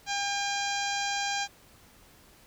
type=harmonic tone; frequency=803 Hz; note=G5; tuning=41 cents sharp; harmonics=1 / 2 / 3 / 4 / 5 / 6 / 7 / 8 / 9; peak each=-32 / -35 / -37 / -38 / -39 / -40 / -40 / -41 / -42 dBFS; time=0.06-1.48 s; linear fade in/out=50 ms; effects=pink hiss -57 dBFS RMS until 2.46 s